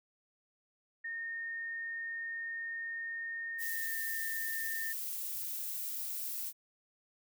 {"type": "tone with pitch glide", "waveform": "sine", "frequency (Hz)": [1836, 1808.6], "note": ["A#6", "A6"], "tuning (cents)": [-27, 47], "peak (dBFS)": -37, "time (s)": [1.04, 4.93], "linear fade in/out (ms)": 10, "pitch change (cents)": -26, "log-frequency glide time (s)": [3.61, 3.95]}
{"type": "noise", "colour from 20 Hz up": "violet", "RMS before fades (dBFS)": -39, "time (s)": [3.58, 6.53], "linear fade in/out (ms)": 50}
{"effects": []}